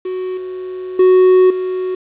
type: tone with level steps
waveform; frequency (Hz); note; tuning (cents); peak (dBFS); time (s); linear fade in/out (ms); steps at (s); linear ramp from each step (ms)
triangle; 370; F#4; 0; -17 / -21 / -4 / -15; 0.05-1.95; 5; 0.37 / 0.99 / 1.5; 5
effects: resampled to 8000 Hz + 7-bit